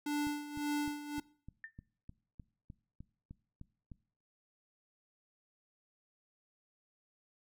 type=tone with tremolo; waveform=square; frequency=293.7 Hz; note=D4; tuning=in tune; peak=-32 dBFS; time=0.06-1.2 s; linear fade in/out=5 ms; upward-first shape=sine; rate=1.8 Hz; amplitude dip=75%
type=click train; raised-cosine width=5 ms; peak=-36 dBFS; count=13; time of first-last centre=0.27-3.917 s; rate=3.29 Hz
type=tone with exponential decay; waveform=sine; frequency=1800 Hz; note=A6; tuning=39 cents sharp; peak=-39 dBFS; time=1.64-1.72 s; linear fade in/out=1 ms; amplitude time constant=17 ms
effects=noise-tail reverb RT60 0.5 s tail -21 dB re dry